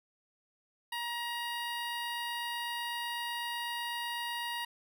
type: tone with notch filter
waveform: 15% pulse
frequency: 948 Hz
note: A#5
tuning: 29 cents sharp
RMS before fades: -37 dBFS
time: 0.92-4.65 s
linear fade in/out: 5 ms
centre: 7400 Hz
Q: 1.6
effects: none